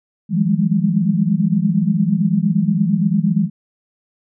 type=tone cluster; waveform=sine; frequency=161.4 / 177.6 / 201 / 209.7 Hz; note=E3 / F3 / G3 / G#3; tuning=-36 / +29 / +44 / +17 cents; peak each=-19 dBFS; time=0.29-3.5 s; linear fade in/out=50 ms; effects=none